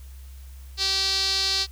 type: tone with band-pass filter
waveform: sawtooth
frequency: 387.1 Hz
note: G4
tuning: 22 cents flat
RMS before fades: -24 dBFS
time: 0.77-1.67 s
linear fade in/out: 50 ms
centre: 4500 Hz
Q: 5.5
effects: added 66 Hz sine -39 dBFS peak until 1.71 s + white hiss -55 dBFS RMS until 1.71 s